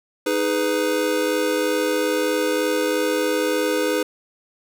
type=chord; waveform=square; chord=G# minor; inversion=second; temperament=just; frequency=311.5 / 415.3 / 498.4 Hz; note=D#4 / G#4 / B4; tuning=+2 / 0 / +16 cents; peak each=-25 / -25 / -23 dBFS; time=0.26-4.03 s; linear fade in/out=5 ms; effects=none